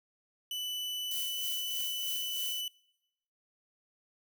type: tone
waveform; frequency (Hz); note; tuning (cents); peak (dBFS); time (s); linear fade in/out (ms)
40% pulse; 2985; F#7; +15; -34; 0.51-2.68; 2
type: noise with tremolo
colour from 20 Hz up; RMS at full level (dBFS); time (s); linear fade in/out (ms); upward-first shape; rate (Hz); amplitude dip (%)
violet; -37; 1.11-2.61; 0; sine; 3.2; 55
effects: noise-tail reverb RT60 0.9 s tail -26 dB re dry